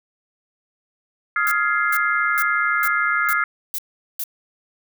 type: chord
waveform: sine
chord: F minor seventh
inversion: third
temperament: just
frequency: 1257.2 / 1396.9 / 1676.3 / 2095 Hz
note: Eb6 / F6 / Ab6 / C7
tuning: +18 / 0 / +16 / +2 cents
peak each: -23 / -21 / -24 / -24 dBFS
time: 1.36-3.44 s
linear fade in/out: 2 ms
type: noise bursts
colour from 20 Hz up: violet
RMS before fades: -26 dBFS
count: 7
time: 1.47-4.238 s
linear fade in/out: 0 ms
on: 44 ms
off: 410 ms
effects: none